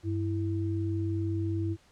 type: tone pair together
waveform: sine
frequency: 97.8 / 329.7 Hz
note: G2 / E4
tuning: -4 / 0 cents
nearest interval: octave + major sixth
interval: 2104 cents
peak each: -29 / -32 dBFS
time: 0.03-1.77 s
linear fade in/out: 50 ms
effects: pink hiss -62 dBFS RMS until 1.91 s + low-pass 8000 Hz 12 dB/octave